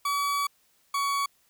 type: tone pair in turn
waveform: 40% pulse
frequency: 1140 / 1125 Hz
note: C#6 / C#6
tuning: +48 / +25 cents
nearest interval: unison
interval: 23 cents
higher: first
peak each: -24 dBFS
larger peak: neither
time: 0.05-0.47 / 0.94-1.26 s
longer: first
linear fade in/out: 5 ms
effects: white hiss -66 dBFS RMS until 1.49 s